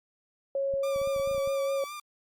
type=tone; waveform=sine; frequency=549 Hz; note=C#5; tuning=17 cents flat; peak=-26 dBFS; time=0.55-1.84 s; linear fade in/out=2 ms
type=clicks; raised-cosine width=5 ms; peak=-33 dBFS; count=11; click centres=0.739 / 0.961 / 1.016 / 1.074 / 1.163 / 1.198 / 1.275 / 1.313 / 1.348 / 1.38 / 1.475 s
type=tone with vibrato; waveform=sawtooth; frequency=1174.7 Hz; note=D6; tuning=in tune; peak=-34 dBFS; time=0.83-2 s; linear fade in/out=5 ms; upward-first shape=sine; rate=4.7 Hz; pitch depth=40 cents each way
effects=Opus 48 kbps